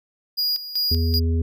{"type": "tone with tremolo", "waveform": "square", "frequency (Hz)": 4875, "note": "D#8", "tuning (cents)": -36, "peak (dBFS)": -20, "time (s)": [0.37, 1.2], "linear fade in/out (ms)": 20, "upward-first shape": "square", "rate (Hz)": 2.6, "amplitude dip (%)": 75}
{"type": "harmonic tone", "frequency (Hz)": 82.41, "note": "E2", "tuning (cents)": 0, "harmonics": [1, 3, 5], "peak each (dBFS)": [-18, -28, -32], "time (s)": [0.91, 1.42], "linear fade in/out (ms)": 5}
{"effects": []}